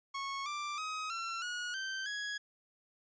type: tone with pitch steps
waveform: sawtooth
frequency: 1100 / 1179 / 1263.6 / 1354.3 / 1451.5 / 1555.6 / 1667.3 Hz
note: C#6 / D6 / D#6 / E6 / F#6 / G6 / G#6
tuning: -14 / +6 / +26 / +46 / -34 / -14 / +6 cents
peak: -33 dBFS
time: 0.14-2.38 s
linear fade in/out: 10 ms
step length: 320 ms
effects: resampled to 16000 Hz